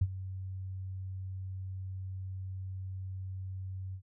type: tone with ADSR envelope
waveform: sine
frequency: 94.4 Hz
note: F#2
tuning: 35 cents sharp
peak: -22 dBFS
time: 0.01-4.02 s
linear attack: 8 ms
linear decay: 49 ms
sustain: -15 dB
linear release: 80 ms
effects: none